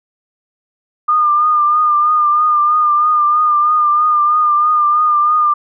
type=tone with vibrato; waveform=sine; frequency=1209 Hz; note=D6; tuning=50 cents sharp; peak=-9 dBFS; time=1.08-5.54 s; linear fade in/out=10 ms; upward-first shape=triangle; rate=3.1 Hz; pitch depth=42 cents each way; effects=none